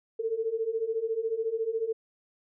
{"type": "beating tone pair", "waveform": "sine", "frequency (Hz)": [440, 454], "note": ["A4", "A#4"], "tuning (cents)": [0, -46], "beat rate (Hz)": 14, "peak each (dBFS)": [-32, -29], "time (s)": [0.19, 1.93], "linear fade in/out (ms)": 10, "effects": []}